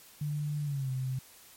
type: tone with pitch glide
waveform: sine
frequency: 148 to 130.34 Hz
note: D3 to C3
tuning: +14 to -6 cents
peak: -30 dBFS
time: 0.21-1.19 s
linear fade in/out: 5 ms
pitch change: -220 cents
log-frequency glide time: 0.63-0.9 s
effects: white hiss -55 dBFS RMS until 1.56 s + MP3 64 kbps